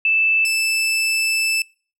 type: tone pair in turn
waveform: sine / sawtooth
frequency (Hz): 2637 / 2637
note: E7 / E7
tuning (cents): 0 / 0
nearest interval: unison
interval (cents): 0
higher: neither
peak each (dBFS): -14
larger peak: neither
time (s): 0.05-0.45 / 0.45-1.62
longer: second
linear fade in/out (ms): 2
effects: noise-tail reverb RT60 0.4 s tail -25 dB re dry + low-pass 12000 Hz 12 dB/octave